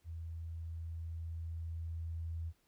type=tone with level ramp; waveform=sine; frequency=82.41 Hz; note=E2; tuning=in tune; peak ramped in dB=-41 to -37 dBFS; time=0.04-2.53 s; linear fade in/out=50 ms; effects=pink hiss -75 dBFS RMS until 2.67 s